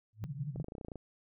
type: tone with exponential growth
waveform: sine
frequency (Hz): 107.6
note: A2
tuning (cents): -38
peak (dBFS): -31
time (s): 0.13-0.24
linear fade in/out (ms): 0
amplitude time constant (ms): 23
type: band-pass noise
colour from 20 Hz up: pink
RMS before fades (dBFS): -40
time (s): 0.22-0.63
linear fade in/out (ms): 10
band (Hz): 130 to 160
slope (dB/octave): 96
type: clicks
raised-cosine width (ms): 2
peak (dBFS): -30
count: 12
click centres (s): 0.56 / 0.6 / 0.644 / 0.684 / 0.721 / 0.752 / 0.782 / 0.812 / 0.848 / 0.884 / 0.918 / 0.957
effects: none